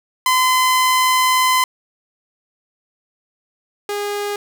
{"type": "tone pair in turn", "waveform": "sawtooth", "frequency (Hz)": [1023, 409.9], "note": ["C6", "G#4"], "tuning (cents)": [-39, -23], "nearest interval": "octave + major third", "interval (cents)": 1584, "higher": "first", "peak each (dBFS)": [-9, -17], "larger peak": "first", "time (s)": [[0.26, 1.64], [3.89, 4.36]], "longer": "first", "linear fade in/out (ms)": 2, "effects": []}